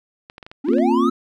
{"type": "clicks", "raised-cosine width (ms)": 0.3, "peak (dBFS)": -22, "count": 8, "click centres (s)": [0.299, 0.381, 0.428, 0.465, 0.515, 0.686, 0.734, 0.784]}
{"type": "linear sweep", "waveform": "triangle", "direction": "up", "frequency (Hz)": [250.9, 1318.5], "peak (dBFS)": -19, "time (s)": [0.64, 1.1], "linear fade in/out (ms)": 10}
{"type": "chord", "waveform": "sine", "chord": "Bb suspended second", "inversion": "none", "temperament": "equal with one note detuned", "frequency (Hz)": [233.1, 267.3, 349.2], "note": ["Bb3", "C4", "F4"], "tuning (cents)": [0, 37, 0], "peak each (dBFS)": -19, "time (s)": [0.68, 1.1], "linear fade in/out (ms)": 10}
{"effects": []}